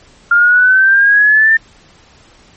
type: exponential sweep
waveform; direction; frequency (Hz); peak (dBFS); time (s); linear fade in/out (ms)
sine; up; 1396.9 to 1801; -5; 0.31-1.57; 5
effects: pink hiss -45 dBFS RMS until 2.56 s + MP3 32 kbps